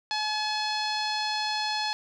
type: tone with low-pass filter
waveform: sawtooth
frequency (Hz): 854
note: G#5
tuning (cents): +48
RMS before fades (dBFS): -29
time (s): 0.11-1.93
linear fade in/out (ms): 0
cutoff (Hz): 4600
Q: 4.7
effects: none